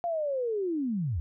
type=linear sweep; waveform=sine; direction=down; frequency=704 to 69.3 Hz; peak=-27 dBFS; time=0.04-1.2 s; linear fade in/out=0 ms; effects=none